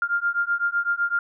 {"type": "beating tone pair", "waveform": "sine", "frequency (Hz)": [1396.9, 1404.8], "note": ["F6", "F6"], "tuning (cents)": [0, 10], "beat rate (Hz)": 7.9, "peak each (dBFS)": -24, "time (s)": [0.02, 1.19], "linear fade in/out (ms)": 2, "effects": []}